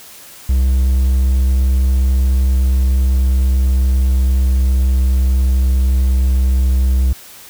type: tone with pitch glide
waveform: triangle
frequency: 64.9 to 64.45 Hz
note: C2 to C2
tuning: -13 to -26 cents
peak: -8 dBFS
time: 0.49-7.13 s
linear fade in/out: 5 ms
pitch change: -13 cents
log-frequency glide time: 2.8-6.61 s
effects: white hiss -38 dBFS RMS until 7.49 s